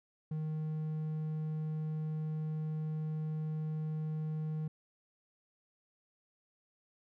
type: tone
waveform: triangle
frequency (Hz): 155.56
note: D#3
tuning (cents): 0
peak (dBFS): -32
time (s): 0.31-4.68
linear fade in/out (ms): 5
effects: none